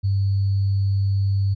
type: tone with sample-and-hold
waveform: sine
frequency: 98.4 Hz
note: G2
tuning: 7 cents sharp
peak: -17 dBFS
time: 0.03-1.55 s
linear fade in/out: 20 ms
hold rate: 4410 Hz
effects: resampled to 11025 Hz